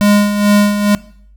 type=tone with tremolo; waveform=square; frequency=205.8 Hz; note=G#3; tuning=16 cents flat; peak=-7 dBFS; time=0.01-0.95 s; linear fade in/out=0 ms; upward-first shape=sine; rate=2.3 Hz; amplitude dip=60%; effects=noise-tail reverb RT60 0.6 s tail -20 dB re dry + added 50 Hz sine -40 dBFS peak until 1.36 s